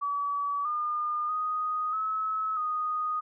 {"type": "tone with pitch steps", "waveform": "sine", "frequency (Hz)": [1143, 1213, 1245, 1291, 1240], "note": ["D6", "D#6", "D#6", "E6", "D#6"], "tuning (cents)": [-47, -44, 1, -37, -6], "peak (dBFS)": -27, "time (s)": [0.01, 3.21], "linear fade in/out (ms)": 20, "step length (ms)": 640, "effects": []}